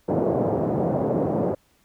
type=band-pass noise; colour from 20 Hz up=white; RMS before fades=-23 dBFS; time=0.08-1.55 s; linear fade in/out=10 ms; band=110 to 620 Hz; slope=24 dB/octave; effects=pink hiss -63 dBFS RMS until 1.84 s